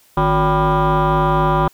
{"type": "tone with frequency modulation", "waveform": "sine", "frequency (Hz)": 571, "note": "D5", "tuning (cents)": -49, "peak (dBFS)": -10, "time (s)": [0.17, 1.68], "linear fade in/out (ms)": 5, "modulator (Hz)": 208, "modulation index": 3, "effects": ["tanh soft clip ceiling -11 dBFS", "white hiss -53 dBFS RMS until 1.73 s"]}